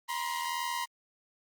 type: tone pair together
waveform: sawtooth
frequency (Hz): 954.1 / 1036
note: A#5 / C6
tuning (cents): +40 / -17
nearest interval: minor second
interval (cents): 143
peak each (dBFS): -30 / -32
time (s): 0.08-0.86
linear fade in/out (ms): 20
effects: Opus 24 kbps